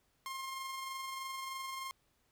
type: tone with amplitude modulation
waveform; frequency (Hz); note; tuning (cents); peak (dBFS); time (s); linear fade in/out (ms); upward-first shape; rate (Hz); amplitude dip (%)
sawtooth; 1064; C6; +29; -35; 0.26-1.91; 0; sine; 23.2; 30
effects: pink hiss -75 dBFS RMS until 2.31 s